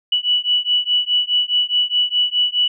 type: beating tone pair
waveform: sine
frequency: 2950 / 2954.8 Hz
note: F#7 / F#7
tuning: -6 / -3 cents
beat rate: 4.8 Hz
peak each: -18 dBFS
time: 0.12-2.68 s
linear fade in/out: 5 ms
effects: none